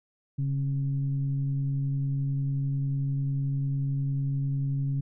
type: tone with frequency modulation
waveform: sine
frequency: 138.59 Hz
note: C#3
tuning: in tune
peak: -25 dBFS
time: 0.38-5.01 s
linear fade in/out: 10 ms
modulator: 133 Hz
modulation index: 0.38
effects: none